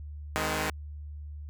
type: chord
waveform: 5% pulse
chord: Ab major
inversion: second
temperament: equal with one note detuned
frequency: 155.56 / 207.7 / 255.2 Hz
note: Eb3 / Ab3 / C4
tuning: 0 / 0 / -43 cents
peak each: -20 / -22 / -23 dBFS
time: 0.36-0.7 s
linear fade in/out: 0 ms
effects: added 74 Hz sine -38 dBFS peak until 1.49 s